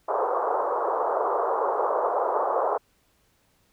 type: band-pass noise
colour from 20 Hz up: pink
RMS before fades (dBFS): -25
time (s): 0.08-2.78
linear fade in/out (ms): 10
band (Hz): 420 to 1200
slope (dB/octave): 48
effects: pink hiss -66 dBFS RMS until 3.72 s